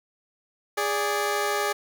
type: tone pair together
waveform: 15% pulse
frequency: 412 / 581.9 Hz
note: G#4 / D5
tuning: -14 / -16 cents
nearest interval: tritone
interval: 598 cents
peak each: -19 / -22 dBFS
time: 0.77-1.73 s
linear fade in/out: 10 ms
effects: 9-bit